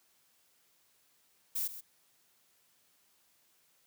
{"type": "noise with echo", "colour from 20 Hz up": "violet", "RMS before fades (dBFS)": -34, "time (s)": [1.55, 1.68], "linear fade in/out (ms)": 10, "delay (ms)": 130, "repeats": 1, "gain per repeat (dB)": -12, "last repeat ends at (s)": 1.81, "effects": ["white hiss -70 dBFS RMS until 3.86 s", "high-pass 80 Hz 12 dB/octave"]}